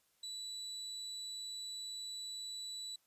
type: tone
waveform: 35% pulse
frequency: 3951 Hz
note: B7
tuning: in tune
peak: -40 dBFS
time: 0.23-2.96 s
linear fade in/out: 5 ms
effects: white hiss -75 dBFS RMS until 3.06 s + resampled to 32000 Hz